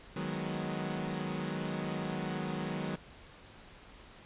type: chord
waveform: sawtooth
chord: G# minor seventh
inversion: second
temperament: equal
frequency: 155.56 / 185 / 207.7 / 246.9 Hz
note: D#3 / F#3 / G#3 / B3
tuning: 0 / 0 / 0 / 0 cents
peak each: -35 / -34 / -37 / -39 dBFS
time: 0.16-2.96 s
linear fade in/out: 5 ms
effects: pink hiss -54 dBFS RMS until 4.25 s + resampled to 8000 Hz